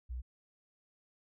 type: tone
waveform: sine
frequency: 61.74 Hz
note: B1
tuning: in tune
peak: -37 dBFS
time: 0.09-0.22 s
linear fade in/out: 20 ms
effects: none